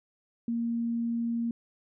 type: tone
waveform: sine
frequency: 233.1 Hz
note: A#3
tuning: in tune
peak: -27 dBFS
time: 0.48-1.51 s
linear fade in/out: 2 ms
effects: none